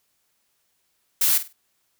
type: noise with echo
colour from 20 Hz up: blue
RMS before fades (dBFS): -19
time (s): 1.21-1.38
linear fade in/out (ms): 5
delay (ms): 50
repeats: 3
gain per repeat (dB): -12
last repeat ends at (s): 1.53
effects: white hiss -70 dBFS RMS until 1.99 s